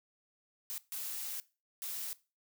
blue noise bursts at uneven times, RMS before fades -40 dBFS, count 3, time 0.7-0.78 / 0.92-1.4 / 1.82-2.13 s, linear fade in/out 0 ms, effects noise-tail reverb RT60 0.3 s tail -19 dB re dry

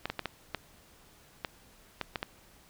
clicks, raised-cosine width 0.3 ms, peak -16 dBFS, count 9, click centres 0.056 / 0.1 / 0.193 / 0.257 / 0.547 / 1.448 / 2.013 / 2.158 / 2.229 s, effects pink hiss -59 dBFS RMS until 2.69 s

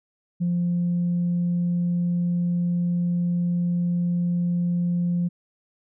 sine tone, 174.61 Hz, F3, in tune, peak -19 dBFS, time 0.4-5.29 s, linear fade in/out 20 ms, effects tanh soft clip ceiling -17 dBFS

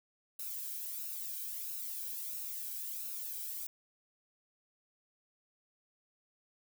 violet noise with flanger, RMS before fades -41 dBFS, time 0.39-3.67 s, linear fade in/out 5 ms, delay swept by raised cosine 0.74 to 1.28 ms, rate 1.5 Hz, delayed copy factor +0.55, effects none

